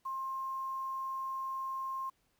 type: tone with quantisation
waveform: sine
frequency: 1062 Hz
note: C6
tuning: 25 cents sharp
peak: -35 dBFS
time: 0.05-2.1 s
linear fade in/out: 10 ms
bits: 10
effects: pink hiss -75 dBFS RMS until 2.39 s